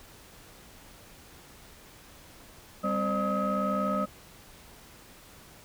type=tone cluster; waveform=sine; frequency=198.7 / 259.5 / 526 / 602 / 1271 Hz; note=G3 / C4 / C5 / D5 / D#6; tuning=+24 / -14 / +9 / +43 / +36 cents; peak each=-29 / -35 / -35 / -31 / -29 dBFS; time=2.83-4.06 s; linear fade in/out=20 ms; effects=tanh soft clip ceiling -20 dBFS + pink hiss -52 dBFS RMS until 5.64 s